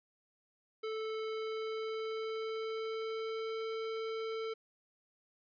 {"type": "tone with pitch glide", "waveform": "square", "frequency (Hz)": [438.9, 445.8], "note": ["A4", "A4"], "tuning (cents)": [-4, 23], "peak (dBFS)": -37, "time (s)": [0.83, 4.54], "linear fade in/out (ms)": 10, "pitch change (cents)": 27, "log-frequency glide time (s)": [1.17, 3.62], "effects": ["resampled to 11025 Hz"]}